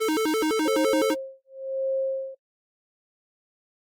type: tone with vibrato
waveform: square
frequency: 370 Hz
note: F#4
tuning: in tune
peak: -22 dBFS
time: 0-1.15 s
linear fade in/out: 20 ms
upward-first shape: square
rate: 5.9 Hz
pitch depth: 300 cents each way
type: tone with tremolo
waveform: sine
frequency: 534 Hz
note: C5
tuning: 35 cents sharp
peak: -22 dBFS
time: 0.65-2.35 s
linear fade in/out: 10 ms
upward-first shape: sine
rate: 0.96 Hz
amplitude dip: 100%
effects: noise-tail reverb RT60 0.1 s tail -23 dB re dry + Opus 24 kbps